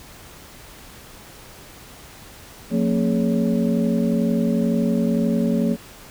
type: tone cluster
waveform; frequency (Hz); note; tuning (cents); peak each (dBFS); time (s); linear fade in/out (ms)
sine; 177.5 / 228.9 / 271 / 421.1 / 560; F3 / A#3 / C#4 / G#4 / C#5; +28 / -31 / -39 / +24 / +18; -22 / -19 / -27 / -28 / -28; 2.7-5.77; 50
effects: tanh soft clip ceiling -7 dBFS + pink hiss -43 dBFS RMS until 6.1 s